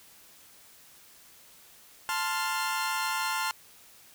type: chord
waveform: sawtooth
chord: F major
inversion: first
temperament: equal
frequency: 880 / 1046.5 / 1396.9 Hz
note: A5 / C6 / F6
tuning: 0 / 0 / 0 cents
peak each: -29 dBFS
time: 2.09-3.51 s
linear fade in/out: 0 ms
effects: white hiss -55 dBFS RMS until 4.14 s